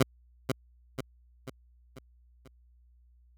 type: tone with echo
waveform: 15% pulse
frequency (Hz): 130.81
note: C3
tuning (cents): 0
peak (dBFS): -13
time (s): 0-0.03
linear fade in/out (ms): 5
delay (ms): 490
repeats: 5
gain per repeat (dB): -6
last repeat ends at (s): 2.48
effects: added 60 Hz sine -58 dBFS peak until 3.37 s